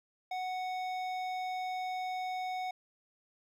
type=tone with hard clipping; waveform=sine; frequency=740 Hz; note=F#5; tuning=in tune; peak=-36 dBFS; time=0.31-2.71 s; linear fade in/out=5 ms; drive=12 dB; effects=none